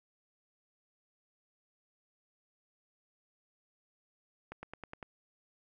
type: accelerating click train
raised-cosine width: 0.5 ms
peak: -28 dBFS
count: 6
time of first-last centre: 4.52-5.028 s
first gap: 110 ms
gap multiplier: 0.96
effects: none